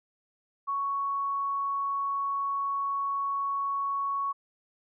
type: tone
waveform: sine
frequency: 1112 Hz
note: C#6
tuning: 5 cents sharp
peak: -27 dBFS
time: 0.67-4.33 s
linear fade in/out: 20 ms
effects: none